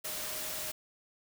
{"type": "tone in noise", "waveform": "sine", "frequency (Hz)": 621, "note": "D#5", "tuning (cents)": -3, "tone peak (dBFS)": -49, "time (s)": [0.04, 0.72], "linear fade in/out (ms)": 10, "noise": "white", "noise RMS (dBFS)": -38, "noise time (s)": [0.04, 0.72], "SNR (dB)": -14, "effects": []}